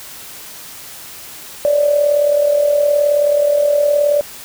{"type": "tone with amplitude modulation", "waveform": "sine", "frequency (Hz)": 583, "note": "D5", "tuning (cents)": -13, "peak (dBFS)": -8, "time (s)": [1.65, 4.21], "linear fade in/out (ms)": 0, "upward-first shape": "sine", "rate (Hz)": 39, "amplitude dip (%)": 55, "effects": ["white hiss -34 dBFS RMS until 4.44 s"]}